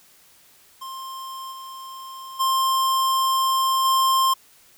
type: tone with level steps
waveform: square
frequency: 1056 Hz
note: C6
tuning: 16 cents sharp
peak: -33 / -36 / -19 / -17 dBFS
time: 0.81-4.34 s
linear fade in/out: 10 ms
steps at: 1.51 / 2.39 / 3.84 s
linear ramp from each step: 20 ms
effects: white hiss -54 dBFS RMS until 4.77 s